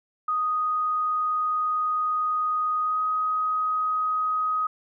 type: tone with pitch glide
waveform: sine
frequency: 1244.5 to 1256.8 Hz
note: D#6 to D#6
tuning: 0 to +17 cents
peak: -22 dBFS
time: 0.28-4.67 s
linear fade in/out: 5 ms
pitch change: +17 cents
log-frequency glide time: 2.82-3 s
effects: none